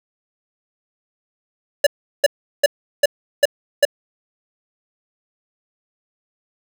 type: tone bursts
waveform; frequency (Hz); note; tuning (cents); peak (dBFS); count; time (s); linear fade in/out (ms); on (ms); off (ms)
square; 576; D5; -34; -9; 6; 1.84-3.852; 5; 27; 370
effects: none